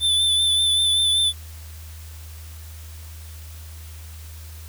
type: tone with vibrato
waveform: square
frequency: 3520 Hz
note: A7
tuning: in tune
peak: -17 dBFS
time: 0-1.33 s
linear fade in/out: 50 ms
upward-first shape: sine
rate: 5.2 Hz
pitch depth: 26 cents each way
effects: added 79 Hz sine -36 dBFS peak until 4.68 s + white hiss -46 dBFS RMS until 4.68 s